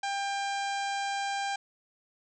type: harmonic tone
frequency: 796 Hz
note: G5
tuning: 26 cents sharp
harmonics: 1 / 2 / 3 / 4 / 5 / 6 / 7 / 8 / 9 / 10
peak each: -31 / -37 / -41 / -43 / -45 / -47 / -48 / -49 / -50 / -51 dBFS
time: 0.03-1.56 s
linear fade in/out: 5 ms
effects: none